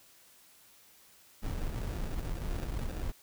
brown noise with sample-and-hold, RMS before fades -35 dBFS, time 1.42-3.12 s, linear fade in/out 20 ms, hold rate 1050 Hz, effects white hiss -60 dBFS RMS until 3.22 s

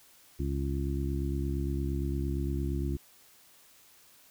harmonic tone, 68.7 Hz, C#2, 15 cents flat, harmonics 1 / 2 / 3 / 4 / 5, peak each -31 / -35 / -41 / -38 / -38 dBFS, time 0.39-2.97 s, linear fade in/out 10 ms, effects white hiss -59 dBFS RMS until 4.3 s

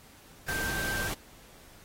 sine tone in noise, 1568 Hz, G6, in tune, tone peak -32 dBFS, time 0.48-1.08 s, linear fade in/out 5 ms, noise pink, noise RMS -35 dBFS, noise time 0.48-1.14 s, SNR 0 dB, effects pink hiss -55 dBFS RMS until 1.84 s + AAC 48 kbps

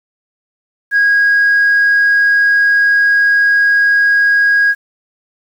sine tone, 1643 Hz, G#6, 19 cents flat, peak -6 dBFS, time 0.91-4.75 s, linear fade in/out 50 ms, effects tanh soft clip ceiling -5 dBFS + 7-bit

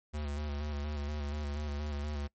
square tone with vibrato, 73.42 Hz, D2, in tune, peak -35 dBFS, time 0.13-2.28 s, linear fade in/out 20 ms, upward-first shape square, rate 4.2 Hz, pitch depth 34 cents each way, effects noise-tail reverb RT60 0.1 s tail -23 dB re dry + MP3 32 kbps

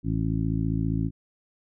harmonic tone, 55 Hz, A1, in tune, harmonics 1 / 2 / 3 / 4 / 5 / 6, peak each -31 / -28 / -28 / -36 / -30 / -38 dBFS, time 0.03-1.11 s, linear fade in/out 50 ms, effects none

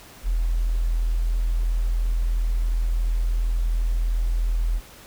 sine tone, 41.45 Hz, E1, 10 cents sharp, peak -19 dBFS, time 0.23-4.81 s, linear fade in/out 50 ms, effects pink hiss -46 dBFS RMS until 5.06 s

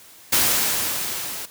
white noise with level ramp, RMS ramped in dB -17 to -32 dBFS, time 0.32-1.46 s, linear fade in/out 10 ms, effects white hiss -47 dBFS RMS until 1.5 s + high-pass 60 Hz 12 dB/octave

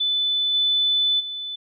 sine tone with level steps, 3500 Hz, A7, 10 cents flat, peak -19 / -17 / -28 dBFS, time 0-1.56 s, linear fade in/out 10 ms, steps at 0.53 / 1.19 s, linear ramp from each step 20 ms, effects none

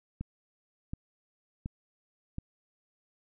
click train, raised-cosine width 5 ms, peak -23 dBFS, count 4, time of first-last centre 0.21-2.384 s, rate 1.38 Hz, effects none

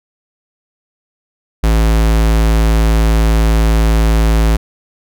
square tone, 55 Hz, A1, in tune, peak -9 dBFS, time 1.63-4.57 s, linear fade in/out 10 ms, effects none

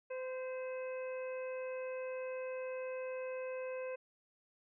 harmonic tone with a mistuned harmonic, 514 Hz, C5, 31 cents flat, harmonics 1 / 2 / 3 / 4 / 5, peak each -39 / -52 / -54 / -58 / -52 dBFS, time 0.1-3.96 s, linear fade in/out 10 ms, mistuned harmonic 3, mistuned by +26 cents, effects none

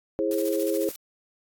sine chord, E augmented, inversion none, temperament equal with one note detuned, 329.6 / 415.3 / 533.3 Hz, E4 / G#4 / B#4, 0 / 0 / +33 cents, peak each -27 dBFS, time 0.19-0.89 s, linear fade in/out 0 ms
blue noise with tremolo, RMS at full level -36 dBFS, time 0.31-0.96 s, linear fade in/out 2 ms, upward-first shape square, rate 14 Hz, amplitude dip 55%
effects AAC 64 kbps

